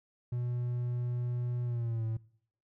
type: tone with pitch glide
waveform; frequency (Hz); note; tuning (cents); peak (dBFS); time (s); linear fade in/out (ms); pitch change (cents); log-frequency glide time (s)
triangle; 122 to 111.87; B2 to A2; -21 to +29; -29; 0.32-2.17; 5; -150; 1.64-2.06
effects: noise-tail reverb RT60 0.6 s tail -22 dB re dry